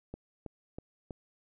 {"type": "click train", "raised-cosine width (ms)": 2, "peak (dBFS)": -27, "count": 4, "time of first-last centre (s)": [0.14, 1.108], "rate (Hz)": 3.1, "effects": []}